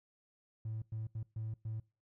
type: tone bursts at uneven times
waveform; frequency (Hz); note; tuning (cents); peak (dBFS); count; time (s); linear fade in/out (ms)
triangle; 110.1; A2; +2; -34; 5; 0.65-0.82 / 0.92-1.07 / 1.15-1.23 / 1.36-1.54 / 1.65-1.8; 5
effects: noise-tail reverb RT60 0.3 s tail -25 dB re dry + tanh soft clip ceiling -33 dBFS